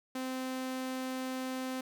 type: tone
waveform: sawtooth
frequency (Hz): 259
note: C4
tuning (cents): -17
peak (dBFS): -31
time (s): 0.15-1.81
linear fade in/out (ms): 5
effects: none